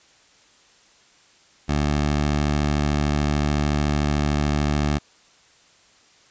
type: tone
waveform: 15% pulse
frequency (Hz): 73.6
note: D2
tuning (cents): +4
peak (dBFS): -13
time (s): 1.68-4.99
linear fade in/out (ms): 20
effects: white hiss -55 dBFS RMS until 6.3 s + resampled to 16000 Hz